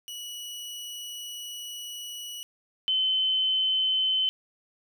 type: tone pair in turn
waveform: sawtooth / sine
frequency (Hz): 2934 / 3058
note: F#7 / G7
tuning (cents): -15 / -44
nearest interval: minor second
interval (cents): 71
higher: second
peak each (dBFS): -33 / -22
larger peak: second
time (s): 0.08-2.43 / 2.88-4.29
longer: first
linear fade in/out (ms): 0
effects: none